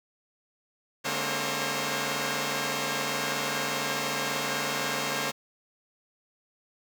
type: tone cluster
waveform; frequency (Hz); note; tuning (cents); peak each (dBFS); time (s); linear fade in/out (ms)
5% pulse; 145.1 / 207.4 / 229.7 / 265.2 / 537; D3 / G#3 / A#3 / C4 / C5; -21 / -2 / -25 / +23 / +45; -23 / -26 / -23 / -27 / -20; 1.04-5.32; 20
effects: none